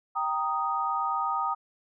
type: chord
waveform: sine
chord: Eb major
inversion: first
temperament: equal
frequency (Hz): 784 / 932.3 / 1244.5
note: G5 / Bb5 / Eb6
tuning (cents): 0 / 0 / 0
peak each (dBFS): -32 / -31 / -28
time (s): 0.15-1.55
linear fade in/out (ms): 20
effects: none